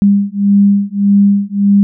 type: beating tone pair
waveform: sine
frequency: 200 / 201.7 Hz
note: G3 / G3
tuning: +35 / +50 cents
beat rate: 1.7 Hz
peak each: -10 dBFS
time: 0.02-1.83 s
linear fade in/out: 0 ms
effects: none